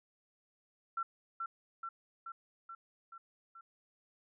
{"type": "tone with echo", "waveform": "sine", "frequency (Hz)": 1349, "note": "E6", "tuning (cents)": 40, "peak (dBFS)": -33, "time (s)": [0.97, 1.03], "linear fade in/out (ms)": 5, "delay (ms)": 430, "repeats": 6, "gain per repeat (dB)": -3, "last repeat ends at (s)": 3.61, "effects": []}